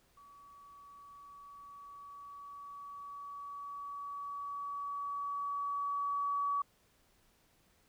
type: tone with level ramp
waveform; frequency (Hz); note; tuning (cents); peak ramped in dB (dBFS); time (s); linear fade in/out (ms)
sine; 1137; C#6; +44; -55 to -30; 0.17-6.62; 5
effects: pink hiss -70 dBFS RMS until 7.88 s